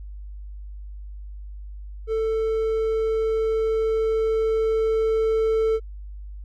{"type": "tone with level ramp", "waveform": "triangle", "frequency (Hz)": 443.3, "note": "A4", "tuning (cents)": 13, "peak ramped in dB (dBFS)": [-19, -16], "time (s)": [2.07, 5.8], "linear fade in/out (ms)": 50, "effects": ["added 50 Hz sine -34 dBFS peak until 6.44 s"]}